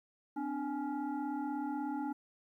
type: tone with frequency modulation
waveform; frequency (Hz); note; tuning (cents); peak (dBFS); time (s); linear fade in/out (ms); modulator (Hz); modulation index
sine; 293.7; D4; 0; -34; 0.36-2.13; 10; 551; 1.1
effects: 12-bit